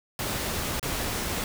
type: noise with dropouts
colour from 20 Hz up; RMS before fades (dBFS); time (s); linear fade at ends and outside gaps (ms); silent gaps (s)
pink; -30; 0.19-1.44; 1; 0.796-0.828
effects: none